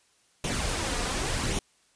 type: noise with flanger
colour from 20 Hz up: pink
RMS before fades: -29 dBFS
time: 0.44-1.59 s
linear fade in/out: 2 ms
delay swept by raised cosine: 0.31 to 4.21 ms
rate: 0.89 Hz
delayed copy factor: +0.5
effects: white hiss -65 dBFS RMS until 1.95 s + resampled to 22050 Hz